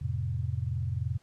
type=chord; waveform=sine; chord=F major; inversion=none; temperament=equal; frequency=87.31 / 110 / 130.81 Hz; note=F2 / A2 / C3; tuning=0 / 0 / 0 cents; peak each=-33 dBFS; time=0.01-1.18 s; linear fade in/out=10 ms; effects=pink hiss -66 dBFS RMS until 1.22 s + low-pass 9000 Hz 12 dB/octave